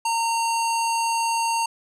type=tone with low-pass filter; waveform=square; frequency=918 Hz; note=A#5; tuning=27 cents flat; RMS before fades=-23 dBFS; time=0.05-1.66 s; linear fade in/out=5 ms; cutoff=8500 Hz; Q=2.1; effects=none

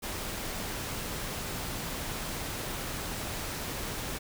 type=noise; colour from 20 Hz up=pink; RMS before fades=-36 dBFS; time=0.02-4.19 s; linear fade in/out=20 ms; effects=none

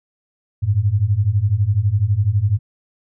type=beating tone pair; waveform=sine; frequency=95.6 / 107.6 Hz; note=G2 / A2; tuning=-43 / -38 cents; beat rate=12 Hz; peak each=-18 / -16 dBFS; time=0.62-2.59 s; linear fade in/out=20 ms; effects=none

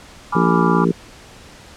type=chord; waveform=sine; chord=G# diminished seventh; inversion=none; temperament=equal with one note detuned; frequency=838.3 / 987.8 / 1174.7 / 1396.9 Hz; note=G#5 / B5 / D6 / F6; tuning=+16 / 0 / 0 / 0 cents; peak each=-25 / -22 / -21 / -27 dBFS; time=0.32-0.85 s; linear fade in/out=10 ms
type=harmonic tone; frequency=57.5 Hz; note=A#1; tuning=23 cents flat; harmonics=3 / 4 / 5 / 6 / 7 / 8; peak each=-17 / -21 / -23 / -23 / -21 / -26 dBFS; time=0.35-0.92 s; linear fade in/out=5 ms
effects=pink hiss -42 dBFS RMS until 1.76 s + low-pass 8000 Hz 12 dB/octave

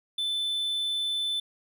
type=tone; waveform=triangle; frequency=3520 Hz; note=A7; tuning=in tune; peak=-25 dBFS; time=0.18-1.4 s; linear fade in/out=5 ms; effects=none

